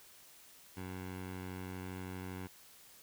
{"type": "tone with low-pass filter", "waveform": "15% pulse", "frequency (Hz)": 92.5, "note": "F#2", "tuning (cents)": 0, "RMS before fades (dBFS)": -44, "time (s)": [0.76, 2.48], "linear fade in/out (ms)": 20, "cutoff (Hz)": 2500, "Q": 1.3, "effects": ["white hiss -59 dBFS RMS until 3.02 s"]}